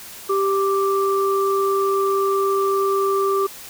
sine tone pair together, 392 / 1174.7 Hz, G4 / D6, 0 / 0 cents, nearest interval octave + perfect fifth, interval 1900 cents, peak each -18 / -21 dBFS, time 0.29-3.47 s, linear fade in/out 10 ms, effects white hiss -38 dBFS RMS until 3.69 s

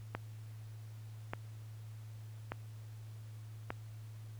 click train, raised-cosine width 0.5 ms, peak -22 dBFS, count 4, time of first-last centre 0.15-3.705 s, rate 0.844 Hz, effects added 109 Hz sine -46 dBFS peak until 4.39 s + pink hiss -64 dBFS RMS until 4.39 s

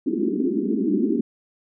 pink band-pass noise, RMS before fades -22 dBFS, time 0.06-1.21 s, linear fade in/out 10 ms, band 200 to 400 Hz, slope 96 dB/octave, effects none

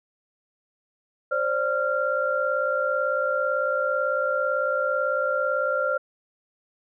sine tone cluster, 527 / 585 / 1384 Hz, C5 / D5 / F6, +12 / -7 / -16 cents, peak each -26 / -27 / -25 dBFS, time 1.31-5.98 s, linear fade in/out 10 ms, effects none

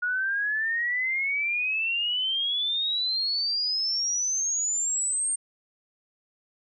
sine exponential sweep, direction up, 1445 to 8750 Hz, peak -24 dBFS, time 0.02-5.36 s, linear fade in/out 10 ms, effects none

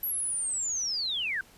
sine linear sweep, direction down, 11860 to 1489 Hz, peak -28 dBFS, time 0.03-1.41 s, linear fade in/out 2 ms, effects pink hiss -56 dBFS RMS until 1.57 s + resampled to 32000 Hz

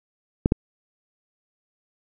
clicks, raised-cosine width 3 ms, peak -4 dBFS, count 2, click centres 0.459 / 0.521 s, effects none

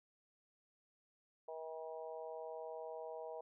harmonic tone, 160 Hz, D#3, 49 cents sharp, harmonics 3 / 4 / 5 / 6, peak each -48 / -48 / -53 / -55 dBFS, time 1.48-3.41 s, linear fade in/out 5 ms, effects none

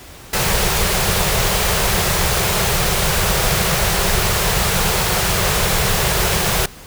pink band-stop noise, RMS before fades -17 dBFS, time 0.33-6.66 s, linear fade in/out 5 ms, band 210 to 350 Hz, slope 96 dB/octave, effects pink hiss -39 dBFS RMS until 6.86 s

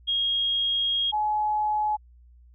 sine tone pair in turn, 3265 / 848 Hz, G#7 / G#5, -30 / +36 cents, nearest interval octave + major seventh, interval 2334 cents, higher first, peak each -22 dBFS, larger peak neither, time 0.07-1.12 / 1.12-1.97 s, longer first, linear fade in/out 20 ms, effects added 60 Hz sine -50 dBFS peak until 2.54 s

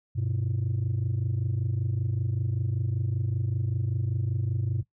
sine tone pair together, 98.28 / 123.47 Hz, G2 / B2, +5 / 0 cents, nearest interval major third, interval 395 cents, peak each -26 dBFS, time 0.15-4.83 s, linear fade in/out 20 ms, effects noise-tail reverb RT60 0.1 s tail -17 dB re dry + tanh soft clip ceiling -22 dBFS

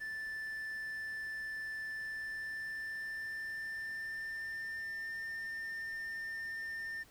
triangle tone with pitch glide, 1760 to 1804.3 Hz, A6 to A6, 0 to +43 cents, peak -37 dBFS, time 0-7.04 s, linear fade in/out 20 ms, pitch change +43 cents, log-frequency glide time 1.92-5.25 s, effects pink hiss -62 dBFS RMS until 7.1 s

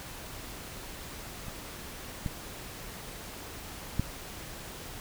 clicks, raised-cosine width 5 ms, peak -28 / -19 / -14 dBFS, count 3, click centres 1.483 / 2.262 / 3.996 s, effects pink hiss -43 dBFS RMS until 5 s

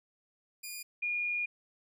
10% pulse / sine tone pair in turn, 2431 / 2431 Hz, D#7 / D#7, -41 / -41 cents, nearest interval unison, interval 0 cents, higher neither, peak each -31 / -30 dBFS, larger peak second, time 0.63-0.83 / 1.02-1.46 s, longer second, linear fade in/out 10 ms, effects none

